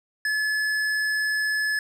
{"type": "tone with tanh clipping", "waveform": "triangle", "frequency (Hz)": 1717, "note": "A6", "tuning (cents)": -43, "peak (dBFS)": -24, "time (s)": [0.25, 1.79], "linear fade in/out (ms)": 2, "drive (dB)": 17, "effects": []}